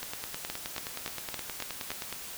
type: two click trains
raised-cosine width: 0.2 ms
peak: -18 / -16 dBFS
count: 21 / 6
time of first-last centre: 0.03-2.126 / 0.5-1.904 s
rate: 9.54 / 3.56 Hz
effects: white hiss -42 dBFS RMS until 2.37 s